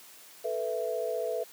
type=chord; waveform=sine; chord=A suspended second; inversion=none; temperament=just; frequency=440 / 495 / 660 Hz; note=A4 / B4 / E5; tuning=0 / +4 / +2 cents; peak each=-34 / -33 / -33 dBFS; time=0.44-1.44 s; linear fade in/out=10 ms; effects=white hiss -52 dBFS RMS until 1.52 s + high-pass 200 Hz 12 dB/octave